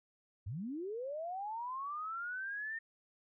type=linear sweep; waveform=sine; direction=up; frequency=82.41 to 1827 Hz; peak=-38 dBFS; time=0.46-2.79 s; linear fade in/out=10 ms; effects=none